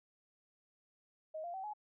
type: tone with pitch steps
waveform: sine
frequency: 628 / 692.8 / 764.3 / 843.1 Hz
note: D#5 / F5 / G5 / G#5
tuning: +16 / -14 / -44 / +26 cents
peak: -40 dBFS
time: 1.34-1.736 s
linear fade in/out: 10 ms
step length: 99 ms
effects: none